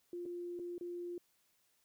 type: tone with dropouts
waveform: sine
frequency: 350 Hz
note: F4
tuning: 4 cents sharp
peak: -40 dBFS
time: 0.13-1.18 s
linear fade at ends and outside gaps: 2 ms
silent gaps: 0.255-0.26 / 0.591-0.596 / 0.781-0.81 s
effects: white hiss -75 dBFS RMS until 1.84 s